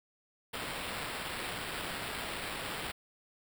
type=noise with sample-and-hold; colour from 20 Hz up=violet; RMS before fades=-39 dBFS; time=0.53-2.92 s; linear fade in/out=10 ms; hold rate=6300 Hz; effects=none